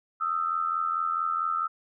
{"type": "tone pair together", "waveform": "sine", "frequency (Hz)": [1244.5, 1329], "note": ["D#6", "E6"], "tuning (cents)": [0, 14], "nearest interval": "minor second", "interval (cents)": 114, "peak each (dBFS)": [-29, -27], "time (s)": [0.2, 1.68], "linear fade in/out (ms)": 20, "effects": []}